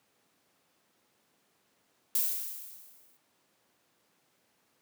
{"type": "noise with exponential decay", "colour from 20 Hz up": "violet", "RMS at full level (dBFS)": -26, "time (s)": [2.15, 3.17], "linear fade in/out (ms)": 2, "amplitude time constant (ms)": 220, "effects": ["pink hiss -71 dBFS RMS until 4.81 s", "high-pass 200 Hz 12 dB/octave"]}